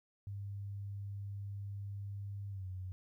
sine tone with pitch glide, 100 to 92.77 Hz, G2 to F#2, +35 to +5 cents, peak -40 dBFS, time 0.27-2.92 s, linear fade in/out 0 ms, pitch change -130 cents, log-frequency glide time 2.5-2.67 s, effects 13-bit

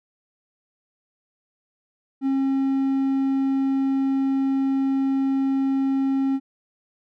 triangle tone, 270 Hz, C#4, 45 cents flat, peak -17 dBFS, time 2.21-6.4 s, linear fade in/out 50 ms, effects none

